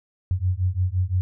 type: beating tone pair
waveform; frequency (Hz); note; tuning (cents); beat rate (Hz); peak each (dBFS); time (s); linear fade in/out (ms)
sine; 89 / 94.8; F2 / F#2; +33 / +43; 5.8; -23; 0.31-1.21; 0
effects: none